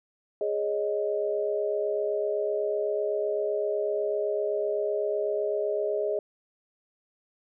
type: chord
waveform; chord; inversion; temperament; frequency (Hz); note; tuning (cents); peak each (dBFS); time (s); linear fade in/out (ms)
sine; Ab suspended fourth; none; equal; 415.3 / 554.4 / 622.3; Ab4 / Db5 / Eb5; 0 / 0 / 0; -28 / -33 / -29; 0.41-6.19; 2
effects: none